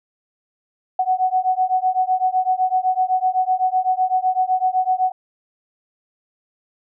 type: beating tone pair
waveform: sine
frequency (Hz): 740 / 747.9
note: F#5 / F#5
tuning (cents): 0 / +18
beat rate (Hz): 7.9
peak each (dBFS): -19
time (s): 0.99-5.12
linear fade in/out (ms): 5
effects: none